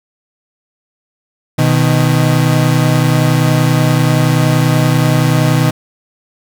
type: tone pair together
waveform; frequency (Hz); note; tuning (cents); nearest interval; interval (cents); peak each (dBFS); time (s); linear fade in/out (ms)
35% pulse; 125.08 / 155.56; B2 / D#3; +22 / 0; major third; 378; -10; 1.58-5.71; 10
effects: none